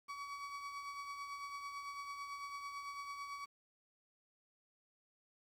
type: tone with tremolo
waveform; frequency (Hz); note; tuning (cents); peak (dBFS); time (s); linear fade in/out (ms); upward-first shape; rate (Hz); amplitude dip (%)
35% pulse; 1134; C#6; +39; -40; 0.08-3.46; 20; triangle; 9; 50
effects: low-pass 6000 Hz 12 dB/octave + 11-bit